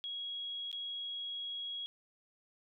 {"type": "tone with dropouts", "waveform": "sine", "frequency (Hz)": 3313, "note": "G#7", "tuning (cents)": -5, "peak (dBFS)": -38, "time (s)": [0.04, 1.86], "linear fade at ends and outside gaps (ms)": 0, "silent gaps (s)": [0.715, 0.728], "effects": []}